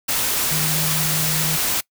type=tone in noise; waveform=sine; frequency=155.56 Hz; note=D#3; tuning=in tune; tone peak=-24 dBFS; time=0.51-1.57 s; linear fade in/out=10 ms; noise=white; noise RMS=-21 dBFS; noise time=0.08-1.81 s; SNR=-6 dB; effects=noise-tail reverb RT60 0.1 s tail -23 dB re dry